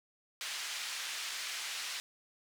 pink band-pass noise, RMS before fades -40 dBFS, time 0.41-2 s, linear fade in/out 0 ms, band 2000 to 7000 Hz, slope 12 dB/octave, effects none

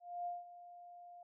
sine tone with ADSR envelope, 703 Hz, F5, 11 cents sharp, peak -37 dBFS, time 0-1.23 s, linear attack 260 ms, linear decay 180 ms, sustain -15 dB, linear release 3 ms, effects none

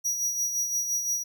45% pulse tone with tremolo, 5790 Hz, F#8, 38 cents flat, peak -24 dBFS, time 0.04-1.24 s, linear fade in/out 20 ms, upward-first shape sine, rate 5.8 Hz, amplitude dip 50%, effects none

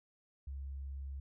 sine tone, 68.4 Hz, C#2, 23 cents flat, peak -40 dBFS, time 0.47-1.2 s, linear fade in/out 5 ms, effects none

